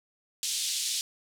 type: band-pass noise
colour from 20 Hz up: pink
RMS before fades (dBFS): -31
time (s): 0.43-1.01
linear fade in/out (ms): 0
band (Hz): 3400 to 10000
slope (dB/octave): 24
effects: none